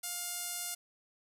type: tone with band-pass filter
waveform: sawtooth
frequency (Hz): 706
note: F5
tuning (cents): +19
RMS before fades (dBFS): -39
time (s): 0.03-0.75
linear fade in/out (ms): 10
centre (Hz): 10000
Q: 1.4
effects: none